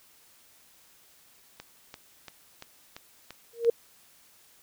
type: click train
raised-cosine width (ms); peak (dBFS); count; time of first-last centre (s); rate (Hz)
0.2; -24; 7; 1.6-3.648; 2.93
type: tone with exponential growth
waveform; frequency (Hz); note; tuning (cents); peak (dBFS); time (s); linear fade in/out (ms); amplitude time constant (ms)
sine; 466.2; A#4; 0; -14; 3.53-3.7; 5; 35
effects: white hiss -59 dBFS RMS until 4.62 s